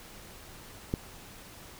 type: click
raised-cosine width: 3 ms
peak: -15 dBFS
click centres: 0.939 s
effects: pink hiss -49 dBFS RMS until 1.79 s